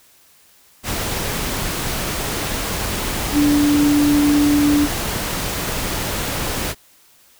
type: tone in noise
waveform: sine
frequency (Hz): 292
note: D4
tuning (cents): -10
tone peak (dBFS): -12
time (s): 3.32-4.88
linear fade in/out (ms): 50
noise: pink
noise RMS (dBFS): -23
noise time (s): 0.83-6.75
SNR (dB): +8
effects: white hiss -52 dBFS RMS until 7.39 s